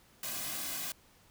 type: noise with comb filter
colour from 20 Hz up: white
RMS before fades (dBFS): -38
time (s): 0.23-0.92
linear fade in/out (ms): 2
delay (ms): 2.2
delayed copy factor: -0.65
effects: pink hiss -63 dBFS RMS until 1.3 s